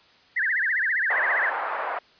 sine tone with vibrato, 1779 Hz, A6, 19 cents sharp, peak -21 dBFS, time 0.36-1.5 s, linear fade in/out 10 ms, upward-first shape triangle, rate 15 Hz, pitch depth 270 cents each way
pink band-pass noise, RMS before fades -29 dBFS, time 1.1-1.99 s, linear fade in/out 5 ms, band 630 to 1700 Hz, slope 24 dB/octave
effects white hiss -56 dBFS RMS until 2.19 s + resampled to 11025 Hz

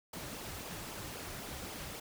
pink noise with flanger, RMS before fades -44 dBFS, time 0.13-2 s, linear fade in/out 5 ms, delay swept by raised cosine 0.5 to 4.6 ms, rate 3.8 Hz, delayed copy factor -0.6, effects none

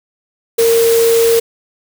sine tone in noise, 460 Hz, A#4, 23 cents flat, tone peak -8 dBFS, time 0.58-1.4 s, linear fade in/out 10 ms, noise white, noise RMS -20 dBFS, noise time 0.58-1.4 s, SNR +9 dB, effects none

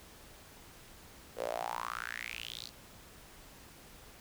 sawtooth tone with high-pass filter sweep, 58.27 Hz, A#1, in tune, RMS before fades -40 dBFS, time 1.36-2.71 s, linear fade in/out 50 ms, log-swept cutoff 480 to 4600 Hz, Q 6.3, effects pink hiss -55 dBFS RMS until 4.2 s

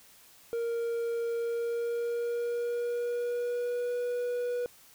triangle tone with pitch glide, 466.2 to 487.4 Hz, A#4 to B4, 0 to -23 cents, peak -27 dBFS, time 0.53-4.66 s, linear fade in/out 0 ms, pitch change +77 cents, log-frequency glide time 1.38-3.95 s, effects white hiss -57 dBFS RMS until 4.94 s

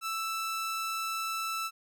sawtooth tone, 1322 Hz, E6, 5 cents sharp, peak -28 dBFS, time 0.01-1.71 s, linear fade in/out 50 ms, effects none

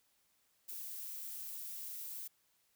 violet noise, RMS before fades -45 dBFS, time 0.68-2.28 s, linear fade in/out 10 ms, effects white hiss -75 dBFS RMS until 2.75 s

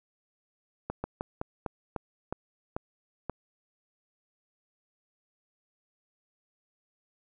slowing click train, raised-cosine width 1 ms, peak -18 dBFS, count 9, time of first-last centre 0.9-3.297 s, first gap 140 ms, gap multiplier 1.21, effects none

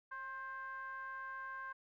triangle ring-modulated tone, 256.9 Hz, C4, 32 cents flat, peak -38 dBFS, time 0.11-1.73 s, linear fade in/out 10 ms, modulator 1320 Hz, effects none

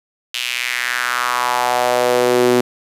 sawtooth tone with high-pass filter sweep, 123.47 Hz, B2, in tune, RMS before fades -17 dBFS, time 0.34-2.61 s, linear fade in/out 5 ms, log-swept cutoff 3000 to 310 Hz, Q 3.1, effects resampled to 32000 Hz + 7-bit

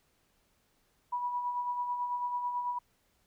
sine tone with tremolo, 977 Hz, B5, 19 cents flat, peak -29 dBFS, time 1.12-2.79 s, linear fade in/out 10 ms, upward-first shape sine, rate 9.1 Hz, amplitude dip 45%, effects pink hiss -72 dBFS RMS until 3.26 s

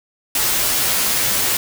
white noise with comb filter, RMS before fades -18 dBFS, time 0.35-1.57 s, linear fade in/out 2 ms, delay 12 ms, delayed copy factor -0.6, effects none

